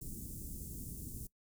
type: band-stop noise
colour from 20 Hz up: pink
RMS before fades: -45 dBFS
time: 0.01-1.27 s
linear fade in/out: 5 ms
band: 300 to 7800 Hz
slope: 24 dB/octave
effects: noise-tail reverb RT60 0.1 s tail -21 dB re dry